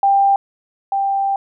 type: tone pair in turn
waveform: sine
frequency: 792 / 787.9 Hz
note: G5 / G5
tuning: +18 / +9 cents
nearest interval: unison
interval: 9 cents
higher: first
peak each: -10 / -15 dBFS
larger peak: first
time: 0.03-0.36 / 0.92-1.36 s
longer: second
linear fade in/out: 2 ms
effects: none